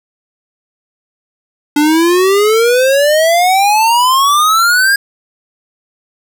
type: exponential sweep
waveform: square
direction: up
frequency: 290 to 1640 Hz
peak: -8 dBFS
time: 1.76-4.96 s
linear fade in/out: 5 ms
effects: none